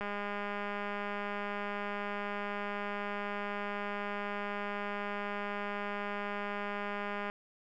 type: click train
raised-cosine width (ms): 0.5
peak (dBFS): -23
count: 1488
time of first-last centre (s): 0.01-7.299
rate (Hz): 204
effects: none